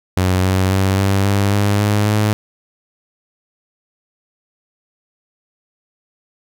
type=tone with pitch steps; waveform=sawtooth; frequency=92.5 / 94.28 / 96.09 / 97.94 / 99.83 / 101.75 / 103.71 / 105.7 Hz; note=F#2 / F#2 / G2 / G2 / G2 / G#2 / G#2 / G#2; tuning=0 / +33 / -34 / -1 / +32 / -35 / -2 / +31 cents; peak=-9 dBFS; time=0.17-2.33 s; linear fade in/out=0 ms; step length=270 ms; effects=none